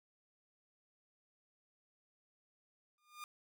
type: tone with exponential growth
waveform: sawtooth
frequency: 1210 Hz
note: D#6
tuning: 49 cents flat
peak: -39 dBFS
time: 2.98-3.24 s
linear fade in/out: 1 ms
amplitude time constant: 56 ms
effects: none